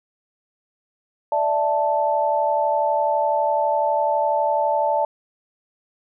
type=chord; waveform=sine; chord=D suspended second; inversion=none; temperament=equal; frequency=587.3 / 659.3 / 880 Hz; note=D5 / E5 / A5; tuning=0 / 0 / 0 cents; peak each=-22 / -24 / -20 dBFS; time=1.32-5.05 s; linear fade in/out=2 ms; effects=none